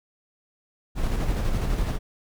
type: noise with tremolo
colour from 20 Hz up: brown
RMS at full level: -23 dBFS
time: 0.95-1.99 s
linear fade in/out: 50 ms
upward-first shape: square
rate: 12 Hz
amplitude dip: 30%
effects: none